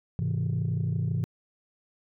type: chord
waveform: sine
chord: Ab augmented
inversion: none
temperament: just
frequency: 103.83 / 129.78 / 162.23 Hz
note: Ab2 / C3 / E3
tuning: 0 / -14 / -27 cents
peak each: -28 dBFS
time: 0.19-1.24 s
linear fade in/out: 0 ms
effects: tanh soft clip ceiling -21 dBFS